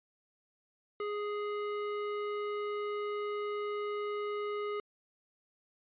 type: tone with band-pass filter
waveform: square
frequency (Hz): 415.3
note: G#4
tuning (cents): 0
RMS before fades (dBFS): -36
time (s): 1-4.8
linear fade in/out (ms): 2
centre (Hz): 980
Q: 0.61
effects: resampled to 8000 Hz